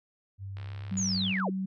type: tone with pitch glide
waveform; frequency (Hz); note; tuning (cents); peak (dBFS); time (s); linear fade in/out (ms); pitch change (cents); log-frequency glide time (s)
sine; 97.7 to 100.56; G2 to G2; -5 to +45; -36; 0.38-1.34; 50; +50; 0.53-0.94
type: click train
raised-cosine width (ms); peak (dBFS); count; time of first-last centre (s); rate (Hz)
0.3; -32; 57; 0.57-1.4; 67.5
type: tone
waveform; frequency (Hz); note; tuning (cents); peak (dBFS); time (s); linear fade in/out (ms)
sine; 190.3; F#3; +49; -29; 0.91-1.66; 10
type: linear sweep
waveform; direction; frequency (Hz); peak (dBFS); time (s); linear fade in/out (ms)
sine; down; 7000 to 261.6; -29; 0.97-1.5; 5
effects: none